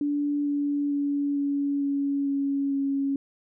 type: tone with pitch steps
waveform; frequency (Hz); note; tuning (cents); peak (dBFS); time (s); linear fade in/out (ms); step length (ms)
sine; 289.9 / 287.6 / 285.2 / 283 / 280.7 / 278.4 / 276.2; D4 / D4 / C#4 / C#4 / C#4 / C#4 / C#4; -22 / -36 / +49 / +36 / +22 / +8 / -6; -23; 0.01-3.16; 2; 450
effects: none